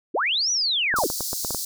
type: linear two-way sweep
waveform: sine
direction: up then down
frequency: 226.7 to 6000 to 226.7 Hz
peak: -20 dBFS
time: 0.14-1.07 s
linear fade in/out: 10 ms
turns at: 0.51 s
type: clicks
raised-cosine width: 1 ms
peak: -16 dBFS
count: 9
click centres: 0.94 / 0.987 / 1.037 / 1.101 / 1.207 / 1.331 / 1.448 / 1.507 / 1.547 s
type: high-pass noise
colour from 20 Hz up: pink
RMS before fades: -29 dBFS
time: 0.96-1.65 s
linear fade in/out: 5 ms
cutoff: 4400 Hz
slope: 48 dB/octave
effects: none